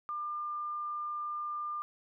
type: tone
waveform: sine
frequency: 1199 Hz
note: D6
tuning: 36 cents sharp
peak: -34 dBFS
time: 0.09-1.82 s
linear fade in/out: 0 ms
effects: none